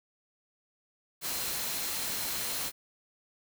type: tone in noise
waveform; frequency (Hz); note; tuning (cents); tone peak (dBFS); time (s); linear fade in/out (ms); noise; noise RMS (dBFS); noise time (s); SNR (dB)
sine; 4135; C8; -21; -44; 1.21-2.72; 50; white; -34; 1.21-2.72; -13
effects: none